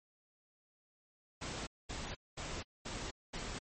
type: noise bursts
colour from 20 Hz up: pink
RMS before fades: -42 dBFS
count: 5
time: 1.41-3.59 s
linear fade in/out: 10 ms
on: 260 ms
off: 220 ms
effects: MP3 32 kbps